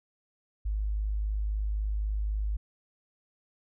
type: tone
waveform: sine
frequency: 51.91 Hz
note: G#1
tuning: in tune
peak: -27 dBFS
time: 0.65-2.57 s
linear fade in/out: 10 ms
effects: none